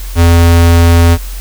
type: tone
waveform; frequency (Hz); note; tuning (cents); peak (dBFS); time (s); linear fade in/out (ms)
square; 84.7; E2; +48; -4; 0.15-1.18; 50
effects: added 44 Hz sine -19 dBFS peak until 1.4 s + white hiss -31 dBFS RMS until 1.4 s